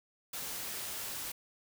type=noise; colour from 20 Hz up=white; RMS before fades=-40 dBFS; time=0.33-1.32 s; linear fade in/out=5 ms; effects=none